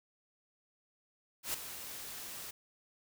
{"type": "noise with ADSR envelope", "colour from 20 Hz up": "white", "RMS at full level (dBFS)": -34, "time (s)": [1.43, 2.51], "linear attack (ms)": 110, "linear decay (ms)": 5, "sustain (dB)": -11, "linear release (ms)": 7, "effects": []}